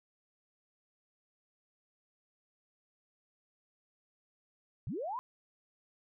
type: linear sweep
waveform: sine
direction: up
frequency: 87.31 to 1046.5 Hz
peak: -35 dBFS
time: 4.87-5.19 s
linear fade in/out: 0 ms
effects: none